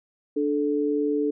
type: tone pair together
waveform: sine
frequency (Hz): 294.1 / 435.3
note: D4 / A4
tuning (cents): +3 / -19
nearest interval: perfect fifth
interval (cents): 678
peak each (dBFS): -24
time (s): 0.36-1.31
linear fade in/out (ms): 10
effects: none